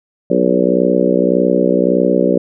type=harmonic tone with a mistuned harmonic; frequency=61.74 Hz; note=B1; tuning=in tune; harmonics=3 / 4 / 5 / 6 / 7 / 8 / 9; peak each=-18 / -18 / -18 / -18 / -18 / -18 / -18 dBFS; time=0.3-2.38 s; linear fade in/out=5 ms; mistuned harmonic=9; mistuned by=+18 cents; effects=none